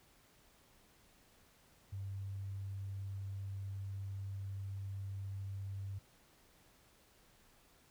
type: tone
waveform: sine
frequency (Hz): 98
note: G2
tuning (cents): 0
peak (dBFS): -40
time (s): 1.92-5.99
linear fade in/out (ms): 10
effects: pink hiss -67 dBFS RMS until 7.9 s